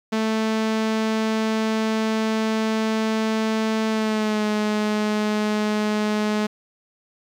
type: tone with pitch glide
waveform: sawtooth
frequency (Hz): 220 to 211.8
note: A3 to G#3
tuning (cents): 0 to +34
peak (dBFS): -16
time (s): 0.12-6.47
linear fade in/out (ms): 10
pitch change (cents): -66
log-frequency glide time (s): 3.89-4.45
effects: low-pass 6000 Hz 12 dB/octave + 9-bit